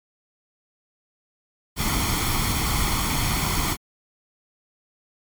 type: noise with comb filter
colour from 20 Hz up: pink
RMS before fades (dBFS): -23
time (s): 1.76-3.77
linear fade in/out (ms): 50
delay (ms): 0.91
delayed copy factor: +0.65
effects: MP3 96 kbps